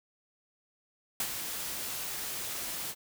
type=noise with ADSR envelope; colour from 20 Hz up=white; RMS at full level=-30 dBFS; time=1.2-2.95 s; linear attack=3 ms; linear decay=62 ms; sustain=-7 dB; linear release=51 ms; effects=none